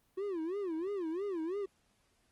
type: tone with vibrato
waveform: triangle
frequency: 360.6 Hz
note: F#4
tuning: 45 cents flat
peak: -32 dBFS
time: 0.17-1.66 s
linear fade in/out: 10 ms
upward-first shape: sine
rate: 3 Hz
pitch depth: 230 cents each way
effects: pink hiss -73 dBFS RMS until 2.31 s + Opus 24 kbps